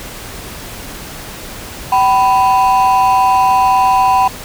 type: ring-modulated tone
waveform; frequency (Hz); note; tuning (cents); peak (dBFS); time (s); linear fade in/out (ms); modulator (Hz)
triangle; 880; A5; 0; -3; 1.92-4.28; 5; 113
effects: pink hiss -29 dBFS RMS until 4.44 s